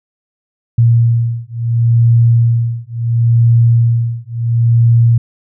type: beating tone pair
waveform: sine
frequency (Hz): 116.54 / 117.26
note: A#2 / A#2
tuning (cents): 0 / +11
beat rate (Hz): 0.72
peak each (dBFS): -11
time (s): 0.78-5.18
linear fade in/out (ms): 5
effects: none